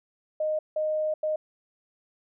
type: tone bursts at uneven times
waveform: sine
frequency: 618 Hz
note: D#5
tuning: 12 cents flat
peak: -24 dBFS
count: 3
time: 0.4-0.59 / 0.76-1.14 / 1.23-1.36 s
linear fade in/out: 5 ms
effects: none